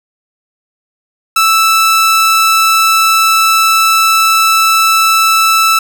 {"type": "tone", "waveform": "sawtooth", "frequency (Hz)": 1318.5, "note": "E6", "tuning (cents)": 0, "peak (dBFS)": -3, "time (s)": [1.36, 5.79], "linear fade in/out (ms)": 5, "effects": []}